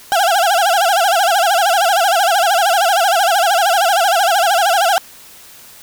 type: tone with vibrato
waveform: 35% pulse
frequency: 740 Hz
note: F#5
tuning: in tune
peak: -9 dBFS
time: 0.12-4.98 s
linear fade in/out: 0 ms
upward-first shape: sine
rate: 13 Hz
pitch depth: 190 cents each way
effects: white hiss -40 dBFS RMS until 5.82 s